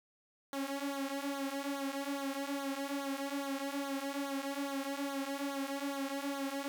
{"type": "tone with flanger", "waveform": "sawtooth", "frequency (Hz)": 277.2, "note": "C#4", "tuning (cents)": 0, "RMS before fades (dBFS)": -38, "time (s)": [0.53, 6.68], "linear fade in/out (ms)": 0, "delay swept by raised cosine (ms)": [0.38, 4.48], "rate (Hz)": 2.4, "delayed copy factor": -0.8, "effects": ["10-bit"]}